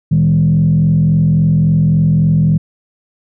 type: tone with frequency modulation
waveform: sine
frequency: 157.8 Hz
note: D#3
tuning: 25 cents sharp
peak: -7 dBFS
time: 0.11-2.58 s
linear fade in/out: 10 ms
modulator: 43.6 Hz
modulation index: 0.81
effects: tanh soft clip ceiling -3 dBFS